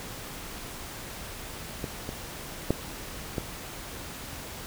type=clicks; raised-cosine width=2 ms; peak=-18 / -20 / -9 / -15 dBFS; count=4; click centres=1.842 / 2.091 / 2.706 / 3.382 s; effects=pink hiss -40 dBFS RMS until 4.66 s